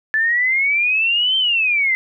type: exponential two-way sweep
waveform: sine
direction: up then down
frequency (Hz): 1734 to 3136 to 2031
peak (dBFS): -14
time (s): 0.14-1.95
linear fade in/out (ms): 0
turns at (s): 1.37
effects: none